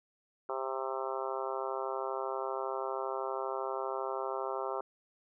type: harmonic tone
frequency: 132.6 Hz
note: C3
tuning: 23 cents sharp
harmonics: 3 / 4 / 5 / 6 / 7 / 8 / 9 / 10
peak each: -39 / -40 / -41 / -42 / -42 / -43 / -44 / -44 dBFS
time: 0.49-4.81 s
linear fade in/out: 2 ms
effects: none